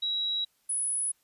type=tone pair in turn; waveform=sine; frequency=3873 / 10162 Hz; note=B7 / D#9; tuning=-35 / +35 cents; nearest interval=octave + perfect fourth; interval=1670 cents; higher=second; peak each=-27 dBFS; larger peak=neither; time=0.02-0.45 / 0.69-1.12 s; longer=neither; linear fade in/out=10 ms; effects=white hiss -70 dBFS RMS until 1.23 s + resampled to 32000 Hz